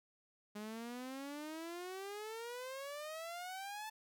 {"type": "exponential sweep", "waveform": "sawtooth", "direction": "up", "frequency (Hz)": [206.3, 880], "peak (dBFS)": -40, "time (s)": [0.55, 3.9], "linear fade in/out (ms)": 10, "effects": []}